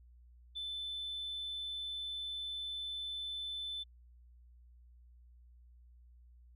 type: tone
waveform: sine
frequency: 3520 Hz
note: A7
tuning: in tune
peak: -37 dBFS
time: 0.55-3.84 s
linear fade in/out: 20 ms
effects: tanh soft clip ceiling -35 dBFS + added 60 Hz sine -57 dBFS peak until 6.55 s